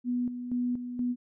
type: tone with tremolo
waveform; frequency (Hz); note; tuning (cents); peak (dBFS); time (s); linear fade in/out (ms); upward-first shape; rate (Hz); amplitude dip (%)
sine; 245.7; B3; -9; -26; 0.04-1.16; 50; square; 2.1; 60
effects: none